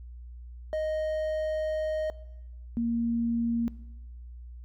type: tone pair in turn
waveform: triangle / sine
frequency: 622.3 / 233.1 Hz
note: D#5 / A#3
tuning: 0 / 0 cents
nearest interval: octave + perfect fourth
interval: 1700 cents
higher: first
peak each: -25 / -25 dBFS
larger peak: neither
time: 0.73-2.1 / 2.77-3.68 s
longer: first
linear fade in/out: 0 ms
effects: noise-tail reverb RT60 1.0 s tail -20 dB re dry + added 60 Hz sine -41 dBFS peak until 4.64 s